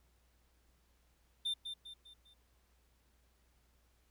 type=tone with echo; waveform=triangle; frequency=3589 Hz; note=A7; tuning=34 cents sharp; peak=-32 dBFS; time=1.45-1.54 s; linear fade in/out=10 ms; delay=200 ms; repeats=4; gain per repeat=-7 dB; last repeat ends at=2.34 s; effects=added 60 Hz sine -70 dBFS peak until 4.1 s + pink hiss -75 dBFS RMS until 4.1 s